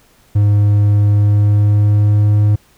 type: tone with pitch glide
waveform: triangle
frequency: 103 to 104.44 Hz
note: G#2 to G#2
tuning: -14 to +10 cents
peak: -6 dBFS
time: 0.35-2.56 s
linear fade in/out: 10 ms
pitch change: +24 cents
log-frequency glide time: 1.09-2.44 s
effects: pink hiss -51 dBFS RMS until 2.77 s